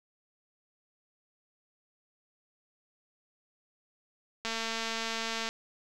click train, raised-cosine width 0.2 ms, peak -17 dBFS, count 236, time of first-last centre 4.45-5.49 s, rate 226 Hz, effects none

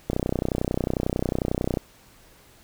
click train, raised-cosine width 2 ms, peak -10 dBFS, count 53, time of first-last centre 0.1-1.772 s, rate 31.1 Hz, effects pink hiss -54 dBFS RMS until 2.63 s

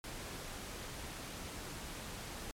pink noise, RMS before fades -45 dBFS, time 0.04-2.51 s, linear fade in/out 0 ms, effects low-pass 12000 Hz 12 dB/octave + MP3 96 kbps

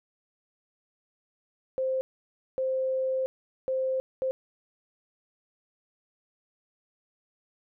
sine tone bursts at uneven times, 523.3 Hz, C5, in tune, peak -25 dBFS, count 4, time 1.78-2.01 / 2.58-3.26 / 3.68-4 / 4.22-4.31 s, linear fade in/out 0 ms, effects none

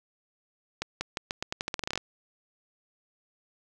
accelerating click train, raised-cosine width 0.2 ms, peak -13 dBFS, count 16, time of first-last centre 0.82-1.976 s, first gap 190 ms, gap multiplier 0.85, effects none

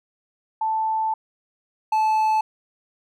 sine / triangle tone pair in turn, 880 / 869.9 Hz, A5 / A5, 0 / -20 cents, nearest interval unison, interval 20 cents, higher first, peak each -20 / -15 dBFS, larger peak second, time 0.61-1.14 / 1.92-2.41 s, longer first, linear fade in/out 5 ms, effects none

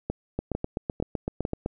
two click trains, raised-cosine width 2 ms, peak -14 / -14 dBFS, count 11 / 4, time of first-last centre 0.39-1.661 / 0.1-1.451 s, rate 7.87 / 2.22 Hz, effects none

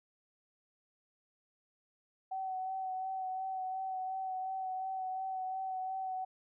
sine tone with vibrato, 756 Hz, F#5, 37 cents sharp, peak -35 dBFS, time 2.31-6.25 s, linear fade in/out 10 ms, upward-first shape sine, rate 2.8 Hz, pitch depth 20 cents each way, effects none

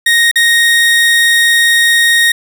30% pulse tone with dropouts, 1864.7 Hz, A#6, in tune, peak -4 dBFS, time 0.06-2.32 s, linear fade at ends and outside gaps 5 ms, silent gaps 0.314-0.357 s, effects none

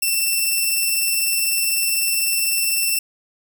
5% pulse tone with tremolo, 2684 Hz, E7, 31 cents sharp, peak -7 dBFS, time 0.02-2.99 s, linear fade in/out 5 ms, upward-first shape triangle, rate 20 Hz, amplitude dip 30%, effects none

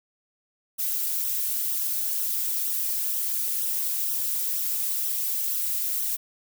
violet noise with flanger, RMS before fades -27 dBFS, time 0.78-6.17 s, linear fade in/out 20 ms, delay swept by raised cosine 0.42 to 4.72 ms, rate 2.1 Hz, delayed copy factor -0.65, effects none

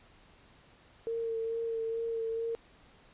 sine tone with vibrato, 455.2 Hz, A#4, 41 cents flat, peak -31 dBFS, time 1.07-2.55 s, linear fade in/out 0 ms, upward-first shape sine, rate 2.3 Hz, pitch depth 18 cents each way, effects pink hiss -60 dBFS RMS until 3.13 s + resampled to 8000 Hz

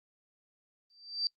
sine tone with exponential growth, 4666 Hz, D8, 12 cents flat, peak -25 dBFS, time 0.9-1.27 s, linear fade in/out 1 ms, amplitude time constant 79 ms, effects noise-tail reverb RT60 0.1 s tail -26 dB re dry + Opus 32 kbps

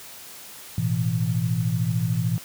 sine chord, A suspended second, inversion none, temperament equal with one note detuned, 110 / 123.47 / 165.77 Hz, A2 / B2 / E3, 0 / 0 / +10 cents, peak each -25 dBFS, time 0.78-2.38 s, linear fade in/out 0 ms, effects white hiss -42 dBFS RMS until 2.44 s + high-pass 60 Hz 12 dB/octave

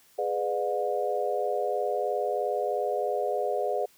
sine chord, G# diminished seventh, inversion none, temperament just, 415.3 / 498.4 / 598 / 717.6 Hz, G#4 / B4 / D5 / F5, 0 / +16 / +31 / +47 cents, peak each -31 dBFS, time 0.18-3.86 s, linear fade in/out 10 ms, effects white hiss -60 dBFS RMS until 3.97 s

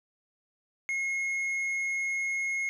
sine tone with tanh clipping, 2161 Hz, C#7, 45 cents flat, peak -29 dBFS, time 0.89-2.69 s, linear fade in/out 0 ms, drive 5 dB, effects none

